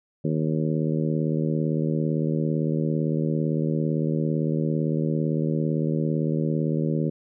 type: harmonic tone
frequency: 77.78 Hz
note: D#2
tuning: in tune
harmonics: 2 / 3 / 4 / 5 / 6 / 7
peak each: -24 / -28 / -30 / -32 / -34 / -35 dBFS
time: 0.24-7.1 s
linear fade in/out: 10 ms
effects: none